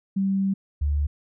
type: tone pair in turn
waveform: sine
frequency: 194.3 / 72.78 Hz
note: G3 / D2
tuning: -15 / -15 cents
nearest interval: octave + perfect fourth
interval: 1700 cents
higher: first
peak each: -20 dBFS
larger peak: neither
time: 0.16-0.54 / 0.81-1.07 s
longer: first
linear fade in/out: 10 ms
effects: none